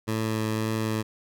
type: tone with vibrato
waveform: 15% pulse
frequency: 110 Hz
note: A2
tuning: in tune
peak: -19 dBFS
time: 0.07-1.03 s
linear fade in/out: 20 ms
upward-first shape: triangle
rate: 1.9 Hz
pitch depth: 12 cents each way
effects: none